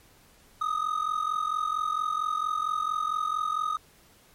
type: ring-modulated tone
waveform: triangle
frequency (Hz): 1244.5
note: D#6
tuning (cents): 0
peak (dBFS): -21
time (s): 0.61-3.77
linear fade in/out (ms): 2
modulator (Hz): 22.2
effects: pink hiss -58 dBFS RMS until 4.34 s + MP3 64 kbps

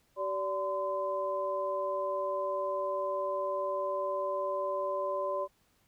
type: tone cluster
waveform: sine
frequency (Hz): 383.8 / 579 / 1023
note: G4 / D5 / C6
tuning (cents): -37 / -25 / -39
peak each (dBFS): -39 / -32 / -35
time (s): 0.16-5.48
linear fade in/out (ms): 50
effects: pink hiss -70 dBFS RMS until 5.87 s

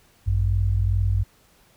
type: tone pair together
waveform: sine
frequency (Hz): 53.62 / 96.1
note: A1 / G2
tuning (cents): -44 / -34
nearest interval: minor seventh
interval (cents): 1010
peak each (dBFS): -22 / -20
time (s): 0.26-1.24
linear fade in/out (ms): 20
effects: pink hiss -58 dBFS RMS until 1.76 s

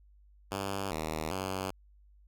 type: tone with pitch steps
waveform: 5% pulse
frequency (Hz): 98.2 / 78.6 / 94.7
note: G2 / D#2 / F#2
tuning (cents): +4 / +18 / +41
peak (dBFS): -22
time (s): 0.51-1.71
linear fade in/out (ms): 10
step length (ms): 400
effects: added 50 Hz sine -57 dBFS peak until 2.27 s

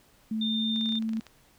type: tone with pitch glide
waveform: sine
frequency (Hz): 219.5 to 222.3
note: A3 to A3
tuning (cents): -4 to +18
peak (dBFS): -27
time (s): 0.31-1.2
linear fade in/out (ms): 5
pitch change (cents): +22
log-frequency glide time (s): 0.42-0.87
type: tone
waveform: sine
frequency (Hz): 3613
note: A7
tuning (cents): +45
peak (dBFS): -29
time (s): 0.41-0.99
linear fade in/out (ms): 5
type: clicks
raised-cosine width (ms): 0.2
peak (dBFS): -29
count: 12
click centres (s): 0.761 / 0.811 / 0.859 / 0.891 / 0.923 / 0.955 / 1.024 / 1.092 / 1.134 / 1.17 / 1.209 / 1.267
effects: pink hiss -61 dBFS RMS until 1.58 s

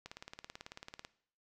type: click train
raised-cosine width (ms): 0.2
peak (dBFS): -28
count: 19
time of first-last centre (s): 0.06-1.049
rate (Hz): 18.2
effects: noise-tail reverb RT60 0.6 s tail -18 dB re dry

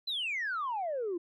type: exponential sweep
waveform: sine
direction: down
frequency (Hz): 4136 to 329.6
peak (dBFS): -30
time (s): 0.07-1.18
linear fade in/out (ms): 10
effects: tanh soft clip ceiling -28 dBFS

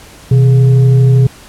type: tone with frequency modulation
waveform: sine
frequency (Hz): 127.2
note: C3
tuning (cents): -48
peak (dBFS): -4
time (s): 0.31-1.27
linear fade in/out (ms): 5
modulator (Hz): 287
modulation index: 0.37
effects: pink hiss -37 dBFS RMS until 1.48 s + low-pass 12000 Hz 12 dB/octave

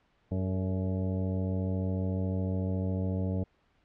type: harmonic tone with a mistuned harmonic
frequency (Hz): 94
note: F#2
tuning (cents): +28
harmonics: 1 / 2 / 3 / 4 / 5 / 6 / 7 / 9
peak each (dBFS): -30 / -33 / -39 / -48 / -41 / -43 / -46 / -54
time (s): 0.31-3.44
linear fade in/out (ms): 10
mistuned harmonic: 5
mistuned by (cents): -51
effects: pink hiss -69 dBFS RMS until 3.84 s + low-pass 3000 Hz 12 dB/octave

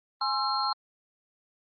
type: tone cluster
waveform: sine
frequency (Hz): 832 / 1055 / 1341 / 4221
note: G#5 / C6 / E6 / C8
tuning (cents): +3 / +14 / +29 / +14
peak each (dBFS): -31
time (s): 0.21-0.73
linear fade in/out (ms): 5
effects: Opus 24 kbps

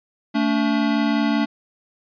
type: tone pair together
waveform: square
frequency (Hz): 221.9 / 287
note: A3 / D4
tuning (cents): +15 / -40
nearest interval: major third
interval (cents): 445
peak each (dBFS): -21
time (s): 0.34-1.46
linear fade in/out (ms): 20
effects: resampled to 11025 Hz

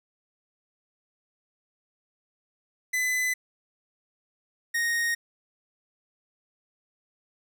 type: tone pair in turn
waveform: 45% pulse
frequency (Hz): 2010 / 1863.6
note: B6 / A#6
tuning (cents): +30 / -1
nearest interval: minor second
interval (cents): 131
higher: first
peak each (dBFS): -24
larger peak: neither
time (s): 2.93-3.34 / 4.74-5.15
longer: neither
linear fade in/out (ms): 10
effects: none

